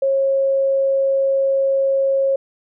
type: tone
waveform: sine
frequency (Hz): 543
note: C#5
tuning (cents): -36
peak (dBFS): -14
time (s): 0.02-2.36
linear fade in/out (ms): 5
effects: none